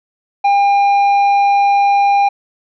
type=tone with tanh clipping; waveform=sine; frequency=803 Hz; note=G5; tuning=41 cents sharp; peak=-10 dBFS; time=0.44-2.29 s; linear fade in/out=10 ms; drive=7 dB; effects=none